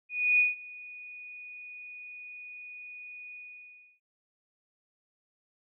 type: tone with ADSR envelope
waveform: sine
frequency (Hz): 2469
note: D#7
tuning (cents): -14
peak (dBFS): -19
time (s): 0.09-4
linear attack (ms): 300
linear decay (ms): 160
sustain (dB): -23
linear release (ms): 660
effects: none